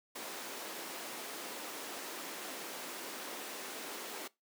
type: high-pass noise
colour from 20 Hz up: pink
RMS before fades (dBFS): -44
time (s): 0.15-4.28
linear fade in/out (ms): 10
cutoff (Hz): 270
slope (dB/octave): 24
effects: noise-tail reverb RT60 0.2 s tail -21 dB re dry